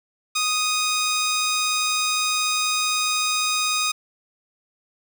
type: tone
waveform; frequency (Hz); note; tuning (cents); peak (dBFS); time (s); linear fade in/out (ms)
10% pulse; 1244.5; D#6; 0; -12; 0.35-3.92; 10
effects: none